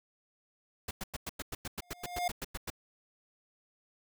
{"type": "noise bursts", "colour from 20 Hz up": "pink", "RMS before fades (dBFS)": -38, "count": 15, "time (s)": [0.88, 2.702], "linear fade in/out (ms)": 5, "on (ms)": 30, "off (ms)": 98}
{"type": "tone with exponential growth", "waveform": "square", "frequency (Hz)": 710, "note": "F5", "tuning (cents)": 28, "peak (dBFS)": -28, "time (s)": [1.82, 2.28], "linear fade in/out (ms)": 5, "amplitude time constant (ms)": 98}
{"effects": []}